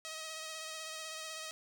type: tone with vibrato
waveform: 5% pulse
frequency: 634 Hz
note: D#5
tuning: 32 cents sharp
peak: -30 dBFS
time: 0.05-1.51 s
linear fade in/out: 0 ms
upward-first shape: triangle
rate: 16 Hz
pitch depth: 30 cents each way
effects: none